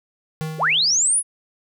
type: tone with exponential decay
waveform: square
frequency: 157.3 Hz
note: D#3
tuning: 19 cents sharp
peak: -23 dBFS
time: 0.41-1.2 s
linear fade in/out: 0 ms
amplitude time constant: 170 ms
type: linear sweep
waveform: sine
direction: up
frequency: 277.2 to 10560 Hz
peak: -15 dBFS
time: 0.58-1.23 s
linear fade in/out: 50 ms
effects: none